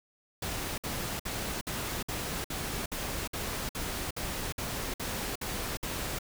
pink noise bursts, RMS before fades -35 dBFS, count 14, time 0.42-6.188 s, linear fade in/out 5 ms, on 360 ms, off 56 ms, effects none

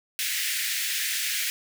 pink high-pass noise, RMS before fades -28 dBFS, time 0.19-1.5 s, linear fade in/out 0 ms, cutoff 1700 Hz, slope 48 dB/octave, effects none

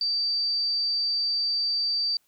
sine tone, 4645 Hz, D8, 20 cents flat, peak -23 dBFS, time 0.01-2.17 s, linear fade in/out 2 ms, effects white hiss -68 dBFS RMS until 2.27 s

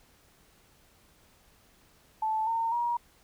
sine tone with pitch steps, 875 / 912.2 / 950.9 Hz, A5 / A#5 / A#5, -10 / -38 / +34 cents, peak -26 dBFS, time 2.22-2.97 s, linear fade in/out 5 ms, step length 250 ms, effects pink hiss -62 dBFS RMS until 3.23 s

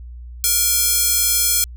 square tone with high-pass filter, 470.5 Hz, A#4, 16 cents sharp, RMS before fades -17 dBFS, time 0.44-1.64 s, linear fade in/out 0 ms, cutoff 7100 Hz, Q 0.67, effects added 60 Hz sine -32 dBFS peak until 1.76 s

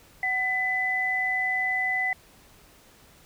sine tone pair together, 750 / 2002 Hz, F#5 / B6, +23 / +23 cents, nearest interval octave + perfect fourth, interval 1700 cents, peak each -31 / -24 dBFS, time 0.23-2.13 s, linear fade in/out 2 ms, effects pink hiss -55 dBFS RMS until 3.25 s

